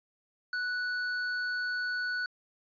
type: tone with hard clipping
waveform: sine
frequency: 1480 Hz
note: F#6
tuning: in tune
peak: -32 dBFS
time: 0.53-2.26 s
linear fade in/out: 2 ms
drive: 13 dB
effects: resampled to 11025 Hz